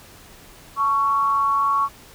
sine tone with amplitude modulation, 1114 Hz, C#6, 8 cents sharp, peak -14 dBFS, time 0.76-1.89 s, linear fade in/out 50 ms, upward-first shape sine, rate 237 Hz, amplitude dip 55%, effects pink hiss -46 dBFS RMS until 2.14 s

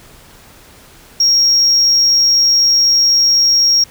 sine tone, 5588 Hz, F8, in tune, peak -6 dBFS, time 1.2-3.84 s, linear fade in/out 5 ms, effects tanh soft clip ceiling -6 dBFS + pink hiss -42 dBFS RMS until 3.9 s

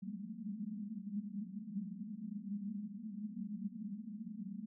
white band-pass noise, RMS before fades -44 dBFS, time 0.02-4.66 s, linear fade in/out 10 ms, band 190 to 220 Hz, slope 96 dB/octave, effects none

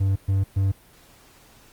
triangle tone bursts, 97.1 Hz, G2, 16 cents flat, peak -16 dBFS, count 3, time 0-0.72 s, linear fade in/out 10 ms, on 160 ms, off 120 ms, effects pink hiss -53 dBFS RMS until 1.72 s + Opus 32 kbps

